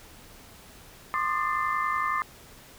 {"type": "tone cluster", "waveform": "sine", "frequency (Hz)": [1057, 1169, 1220, 1778, 2075], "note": ["C6", "D6", "D#6", "A6", "C7"], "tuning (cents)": [17, -8, -34, 18, -15], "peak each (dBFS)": [-30, -32, -29, -33, -35], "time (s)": [1.14, 2.22], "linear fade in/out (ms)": 0, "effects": ["pink hiss -50 dBFS RMS until 2.78 s"]}